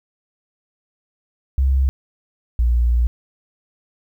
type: tone pair in turn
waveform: sine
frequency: 66.7 / 59.42 Hz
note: C2 / A#1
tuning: +34 / +34 cents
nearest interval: major second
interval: 200 cents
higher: first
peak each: -13 dBFS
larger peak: neither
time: 1.58-1.89 / 2.59-3.07 s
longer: second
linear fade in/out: 0 ms
effects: 9-bit